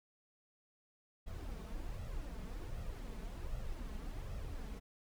brown noise with flanger, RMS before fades -43 dBFS, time 1.26-4.8 s, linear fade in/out 20 ms, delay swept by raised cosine 1.5 to 4.7 ms, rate 1.3 Hz, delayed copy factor +0.6, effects none

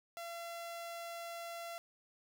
sawtooth tone, 680 Hz, F5, 46 cents flat, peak -39 dBFS, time 0.17-1.78 s, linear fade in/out 0 ms, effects none

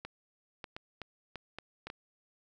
clicks, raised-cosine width 0.3 ms, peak -25 dBFS, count 8, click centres 0.05 / 0.642 / 0.765 / 1.017 / 1.357 / 1.586 / 1.87 / 1.901 s, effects none

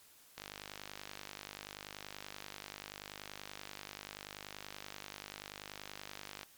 click train, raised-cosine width 0.2 ms, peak -26 dBFS, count 306, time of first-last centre 0.38-6.432 s, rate 50.4 Hz, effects white hiss -62 dBFS RMS until 6.57 s + MP3 96 kbps

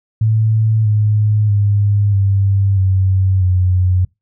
sine tone with pitch steps, 110 / 106.01 / 102.16 / 98.45 / 94.88 / 91.44 Hz, A2 / G#2 / G#2 / G2 / F#2 / F#2, 0 / +36 / -28 / +8 / +44 / -20 cents, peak -10 dBFS, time 0.21-4.05 s, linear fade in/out 5 ms, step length 640 ms, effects noise-tail reverb RT60 0.2 s tail -25 dB re dry

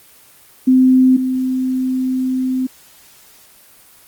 sine tone pair in turn, 258 / 258 Hz, C4 / C4, -24 / -24 cents, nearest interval unison, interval 0 cents, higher neither, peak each -7 / -15 dBFS, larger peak first, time 0.67-1.17 / 1.17-2.67 s, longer second, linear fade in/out 10 ms, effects white hiss -46 dBFS RMS until 4.07 s + Opus 24 kbps

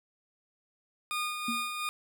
20% pulse tone with tremolo, 1223 Hz, D#6, 30 cents flat, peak -25 dBFS, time 1.11-1.89 s, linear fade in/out 0 ms, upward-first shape sine, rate 2.8 Hz, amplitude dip 45%
sine tone with exponential decay, 233.8 Hz, A#3, 5 cents sharp, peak -29 dBFS, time 1.48-1.71 s, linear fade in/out 5 ms, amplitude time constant 49 ms
effects none

